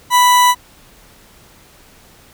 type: tone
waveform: 40% pulse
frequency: 987.8 Hz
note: B5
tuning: in tune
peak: -7 dBFS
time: 0.1-0.55 s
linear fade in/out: 50 ms
effects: pink hiss -46 dBFS RMS until 2.33 s